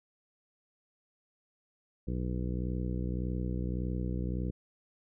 harmonic tone, 61.74 Hz, B1, in tune, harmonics 1 / 2 / 3 / 4 / 5 / 6 / 7 / 8, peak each -34 / -37 / -37 / -45 / -42 / -47 / -48 / -48 dBFS, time 2.07-4.51 s, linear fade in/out 10 ms, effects none

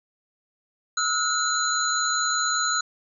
sine tone cluster, 1295 / 1440 / 4056 / 6770 Hz, E6 / F#6 / B7 / G#8, -31 / -47 / +45 / +32 cents, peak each -27 dBFS, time 0.97-2.81 s, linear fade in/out 5 ms, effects none

